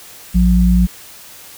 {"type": "tone pair together", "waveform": "sine", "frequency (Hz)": [56.6, 179.7], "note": ["A1", "F3"], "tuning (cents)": [50, 50], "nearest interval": "octave + minor sixth", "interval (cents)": 2000, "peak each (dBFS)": -11, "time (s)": [0.34, 0.87], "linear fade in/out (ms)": 20, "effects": ["white hiss -38 dBFS RMS until 1.57 s"]}